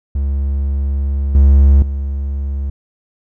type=tone with level steps; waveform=triangle; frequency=69.3 Hz; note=C#2; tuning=in tune; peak=-12 / -3 / -15 dBFS; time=0.15-2.7 s; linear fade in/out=5 ms; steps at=1.35 / 1.82 s; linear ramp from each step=2 ms; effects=none